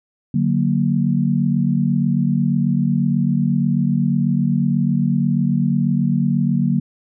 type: chord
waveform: sine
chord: D augmented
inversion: none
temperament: equal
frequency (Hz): 146.83 / 185 / 233.1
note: D3 / F#3 / A#3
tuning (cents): 0 / 0 / 0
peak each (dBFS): -19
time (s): 0.34-6.8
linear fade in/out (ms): 5
effects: none